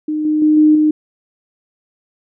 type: tone with level steps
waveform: sine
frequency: 305.9 Hz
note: D#4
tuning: 29 cents flat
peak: -16 / -12 / -8 / -6 / -9 dBFS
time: 0.08-0.91 s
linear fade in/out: 5 ms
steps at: 0.25 / 0.42 / 0.57 / 0.75 s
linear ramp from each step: 2 ms
effects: none